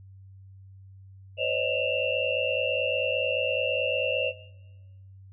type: tone cluster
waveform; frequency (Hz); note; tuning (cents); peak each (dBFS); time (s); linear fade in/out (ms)
sine; 511 / 560 / 625 / 2702 / 2817; C5 / C#5 / D#5 / E7 / F7; -41 / +18 / +8 / +42 / +14; -31; 1.37-4.33; 50
effects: noise-tail reverb RT60 1.0 s tail -17 dB re dry + added 96 Hz sine -46 dBFS peak until 5.32 s